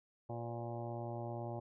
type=harmonic tone with a mistuned harmonic; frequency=117.7 Hz; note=A#2; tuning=17 cents sharp; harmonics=1 / 2 / 3 / 4 / 5 / 6 / 7 / 8 / 9; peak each=-43 / -50 / -47 / -55 / -47 / -50 / -49 / -59 / -61 dBFS; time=0.29-1.6 s; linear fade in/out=10 ms; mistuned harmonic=4; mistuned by=+100 cents; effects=none